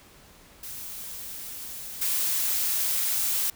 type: noise with level steps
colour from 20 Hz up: blue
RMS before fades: -38 / -26 dBFS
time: 0.63-3.5 s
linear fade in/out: 2 ms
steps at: 2.01 s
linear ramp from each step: 10 ms
effects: pink hiss -53 dBFS RMS until 3.55 s